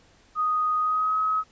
sine tone with pitch glide, 1244.5 to 1275.1 Hz, D#6 to D#6, 0 to +42 cents, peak -21 dBFS, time 0.35-1.44 s, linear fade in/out 50 ms, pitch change +42 cents, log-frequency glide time 0.8-1.17 s, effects pink hiss -58 dBFS RMS until 1.51 s + resampled to 16000 Hz

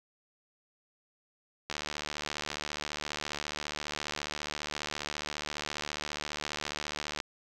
click train, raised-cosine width 0.2 ms, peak -17 dBFS, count 412, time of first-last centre 1.7-7.202 s, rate 74.7 Hz, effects none

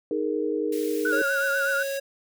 sine chord, D# suspended fourth, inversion none, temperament equal, 311.1 / 415.3 / 466.2 Hz, D#4 / G#4 / A#4, 0 / 0 / 0 cents, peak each -28 dBFS, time 0.11-1.22 s, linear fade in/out 2 ms
white high-pass noise, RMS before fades -41 dBFS, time 0.72-1.98 s, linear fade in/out 5 ms, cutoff 1800 Hz, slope 24 dB/octave
sine tone with vibrato, 1456 Hz, F#6, 28 cents flat, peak -23 dBFS, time 1.05-1.83 s, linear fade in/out 5 ms, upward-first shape triangle, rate 8.1 Hz, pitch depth 81 cents each way
square tone, 550 Hz, C#5, 14 cents flat, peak -28 dBFS, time 1.12-2 s, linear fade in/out 10 ms
effects none

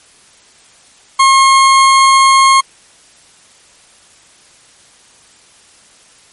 40% pulse tone, 1077 Hz, C6, 50 cents sharp, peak -4 dBFS, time 1.19-2.61 s, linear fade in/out 10 ms, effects white hiss -45 dBFS RMS until 6.32 s + MP3 48 kbps

